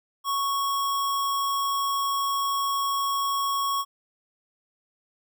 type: tone with sample-and-hold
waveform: sine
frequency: 1108.7 Hz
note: C#6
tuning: in tune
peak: -23 dBFS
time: 0.24-3.85 s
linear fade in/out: 50 ms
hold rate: 4410 Hz
effects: none